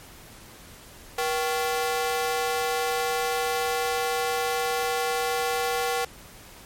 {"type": "ring-modulated tone", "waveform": "sawtooth", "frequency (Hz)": 626, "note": "D#5", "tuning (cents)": 10, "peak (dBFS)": -17, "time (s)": [1.18, 6.05], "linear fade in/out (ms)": 5, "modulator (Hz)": 148, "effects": ["pink hiss -47 dBFS RMS until 6.65 s", "MP3 64 kbps"]}